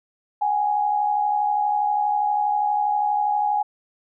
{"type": "tone pair together", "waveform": "sine", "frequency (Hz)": [758.2, 830.6], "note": ["F#5", "G#5"], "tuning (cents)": [42, 0], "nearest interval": "major second", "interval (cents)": 158, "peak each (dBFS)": [-27, -19], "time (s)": [0.41, 3.63], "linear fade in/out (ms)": 10, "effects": []}